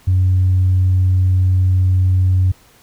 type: tone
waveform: sine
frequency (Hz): 92.5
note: F#2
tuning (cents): 0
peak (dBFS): -9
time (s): 0.07-2.52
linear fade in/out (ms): 10
effects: tanh soft clip ceiling -7 dBFS + pink hiss -49 dBFS RMS until 2.82 s